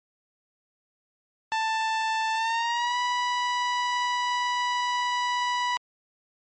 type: tone with pitch glide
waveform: sawtooth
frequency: 885 to 982 Hz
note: A5 to B5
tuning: +10 to -10 cents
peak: -20 dBFS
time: 1.52-5.77 s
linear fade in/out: 0 ms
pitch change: +180 cents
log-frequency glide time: 2.33-2.97 s
effects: low-pass 5000 Hz 12 dB/octave + MP3 32 kbps